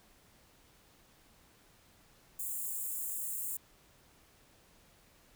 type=high-pass noise; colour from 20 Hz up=white; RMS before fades=-38 dBFS; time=2.39-3.57 s; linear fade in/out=5 ms; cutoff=7000 Hz; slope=96 dB/octave; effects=pink hiss -64 dBFS RMS until 5.35 s